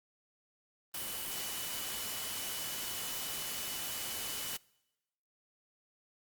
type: tone in noise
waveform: sine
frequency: 2974 Hz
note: F#7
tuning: 8 cents sharp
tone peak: -47 dBFS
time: 0.94-4.57 s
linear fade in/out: 5 ms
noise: white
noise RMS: -39 dBFS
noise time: 0.94-4.57 s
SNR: -11 dB
effects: noise-tail reverb RT60 1.0 s tail -25 dB re dry + Opus 32 kbps